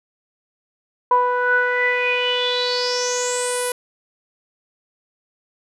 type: tone with low-pass filter sweep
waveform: sawtooth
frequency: 493.9 Hz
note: B4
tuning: in tune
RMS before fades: -20 dBFS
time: 1.11-3.72 s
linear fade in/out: 2 ms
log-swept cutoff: 1000 to 11000 Hz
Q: 8.6
effects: none

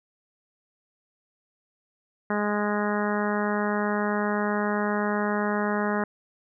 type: harmonic tone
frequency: 207.7 Hz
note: G#3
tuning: in tune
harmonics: 1 / 2 / 3 / 4 / 5 / 6 / 7 / 8 / 9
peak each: -27 / -30 / -32 / -33 / -34 / -35 / -35 / -36 / -37 dBFS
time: 2.3-6.04 s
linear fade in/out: 2 ms
effects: none

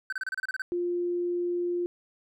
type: tone bursts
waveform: triangle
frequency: 1535 Hz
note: G6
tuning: 37 cents flat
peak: -27 dBFS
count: 10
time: 0.1-0.62 s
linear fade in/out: 2 ms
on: 25 ms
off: 30 ms
type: tone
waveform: sine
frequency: 350.9 Hz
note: F4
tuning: 8 cents sharp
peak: -26 dBFS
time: 0.72-1.86 s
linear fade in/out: 0 ms
effects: none

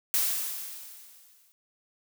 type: noise with exponential decay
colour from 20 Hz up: blue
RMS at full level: -24 dBFS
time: 0.14-1.52 s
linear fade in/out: 0 ms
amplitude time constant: 300 ms
effects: none

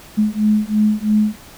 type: beating tone pair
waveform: sine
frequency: 211.2 / 214.2 Hz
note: G#3 / A3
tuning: +29 / -46 cents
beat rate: 3 Hz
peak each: -16 dBFS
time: 0.17-1.36 s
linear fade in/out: 20 ms
effects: pink hiss -41 dBFS RMS until 1.57 s

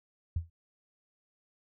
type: tone with exponential decay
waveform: sine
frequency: 83.6 Hz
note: E2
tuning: 25 cents sharp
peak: -25 dBFS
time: 0.36-0.5 s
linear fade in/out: 5 ms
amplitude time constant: 29 ms
effects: none

